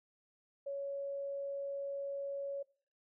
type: tone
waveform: sine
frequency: 558 Hz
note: C#5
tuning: 11 cents sharp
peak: -37 dBFS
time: 0.66-2.63 s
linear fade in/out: 10 ms
effects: noise-tail reverb RT60 0.5 s tail -23 dB re dry